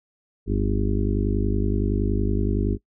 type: harmonic tone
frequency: 50.7 Hz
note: G#1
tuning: 41 cents flat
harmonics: 1 / 2 / 4 / 5 / 6 / 7 / 8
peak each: -23 / -26 / -29 / -30 / -31 / -31 / -32 dBFS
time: 0.46-2.78 s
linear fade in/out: 50 ms
effects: noise-tail reverb RT60 0.1 s tail -20 dB re dry